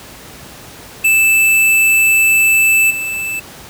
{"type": "tone with level steps", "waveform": "square", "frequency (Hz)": 2637, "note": "E7", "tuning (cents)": 0, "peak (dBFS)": [-9, -19], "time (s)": [1.04, 3.4], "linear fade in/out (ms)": 10, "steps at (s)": 2.9, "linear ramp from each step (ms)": 10, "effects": ["pink hiss -35 dBFS RMS until 3.69 s", "high-pass 60 Hz 12 dB/octave"]}